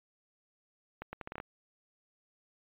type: accelerating click train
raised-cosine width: 0.5 ms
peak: -25 dBFS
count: 8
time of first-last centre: 1.02-1.401 s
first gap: 110 ms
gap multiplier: 0.75
effects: resampled to 8000 Hz